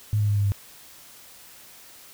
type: tone with pitch steps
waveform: sine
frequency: 105.7 / 104.24 / 102.81 / 101.39 / 100 Hz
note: G#2 / G#2 / G#2 / G#2 / G2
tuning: +31 / +7 / -17 / -41 / +35 cents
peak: -19 dBFS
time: 0.13-0.52 s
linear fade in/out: 0 ms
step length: 78 ms
effects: white hiss -48 dBFS RMS until 2.13 s